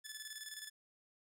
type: tone with tremolo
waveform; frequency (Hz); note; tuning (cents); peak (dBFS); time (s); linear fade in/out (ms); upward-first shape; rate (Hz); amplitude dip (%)
10% pulse; 1734; A6; -26; -35; 0.04-0.7; 20; square; 19; 55
effects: none